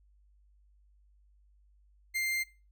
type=tone; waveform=40% pulse; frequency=2098 Hz; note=C7; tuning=4 cents sharp; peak=-29 dBFS; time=2.14-2.44 s; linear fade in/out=20 ms; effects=noise-tail reverb RT60 0.3 s tail -18 dB re dry + added 50 Hz sine -61 dBFS peak until 2.71 s